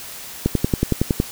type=click train; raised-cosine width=3 ms; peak=-3 dBFS; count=9; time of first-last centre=0.46-1.201 s; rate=10.8 Hz; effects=white hiss -35 dBFS RMS until 1.31 s